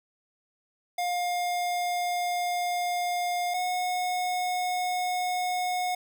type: tone pair in turn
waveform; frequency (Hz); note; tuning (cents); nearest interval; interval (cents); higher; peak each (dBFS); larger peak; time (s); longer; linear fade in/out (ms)
square; 709 / 726.4; F5 / F#5; +26 / -32; unison; 42; second; -27; neither; 0.98-3.54 / 3.54-5.95; first; 5
effects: none